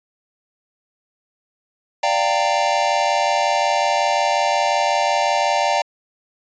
square chord, G minor seventh, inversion second, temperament equal with one note detuned, 587.3 / 698.5 / 784 / 916.8 Hz, D5 / F5 / G5 / Bb5, 0 / 0 / 0 / -29 cents, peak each -23 / -23 / -22 / -22 dBFS, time 2.03-5.82 s, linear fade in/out 5 ms, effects resampled to 16000 Hz

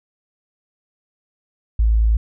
sine tone, 55 Hz, A1, in tune, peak -12 dBFS, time 1.79-2.17 s, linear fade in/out 5 ms, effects none

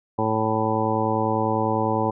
harmonic tone, 110 Hz, A2, in tune, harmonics 1 / 2 / 3 / 4 / 5 / 7 / 8 / 9, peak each -28 / -28 / -28 / -28 / -28 / -28 / -28 / -28 dBFS, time 0.18-2.11 s, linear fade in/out 10 ms, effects none

